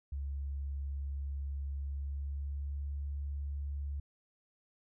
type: tone with pitch glide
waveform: sine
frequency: 69.7 to 71 Hz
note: C#2 to C#2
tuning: +10 to +42 cents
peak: -35 dBFS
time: 0.12-4 s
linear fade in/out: 5 ms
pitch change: +32 cents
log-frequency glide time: 1.78-2.9 s
effects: none